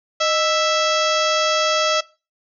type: harmonic tone with a mistuned harmonic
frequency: 659.3 Hz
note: E5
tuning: in tune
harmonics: 1 / 2 / 3 / 4 / 5 / 6 / 7 / 8 / 9 / 10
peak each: -20 / -21 / -29 / -28 / -25 / -31 / -29 / -28 / -32 / -34 dBFS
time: 0.2-2.01 s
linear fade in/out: 10 ms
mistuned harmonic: 1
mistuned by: -110 cents
effects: noise-tail reverb RT60 0.3 s tail -20 dB re dry